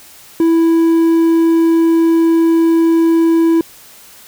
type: tone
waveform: triangle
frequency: 329.9 Hz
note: E4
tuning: 1 cent sharp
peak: -6 dBFS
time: 0.4-3.61 s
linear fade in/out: 2 ms
effects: white hiss -40 dBFS RMS until 4.27 s